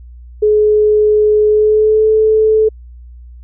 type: tone with pitch glide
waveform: sine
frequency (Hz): 423.9 to 435.3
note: G#4 to A4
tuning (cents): +35 to -19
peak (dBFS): -7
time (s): 0.42-2.69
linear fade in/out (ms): 10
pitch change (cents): +46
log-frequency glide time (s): 1.48-2.08
effects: added 60 Hz sine -32 dBFS peak until 3.43 s